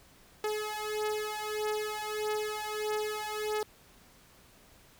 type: beating tone pair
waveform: sawtooth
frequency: 424.9 / 426.5 Hz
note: G#4 / G#4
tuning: +40 / +46 cents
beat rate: 1.6 Hz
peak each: -31 dBFS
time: 0.44-3.63 s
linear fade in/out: 2 ms
effects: pink hiss -59 dBFS RMS until 4.99 s